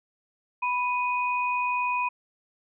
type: tone pair together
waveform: sine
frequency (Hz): 987.8 / 2489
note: B5 / D#7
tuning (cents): 0 / 0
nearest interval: octave + major third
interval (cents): 1600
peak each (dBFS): -25 / -29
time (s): 0.62-2.09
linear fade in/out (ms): 10
effects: none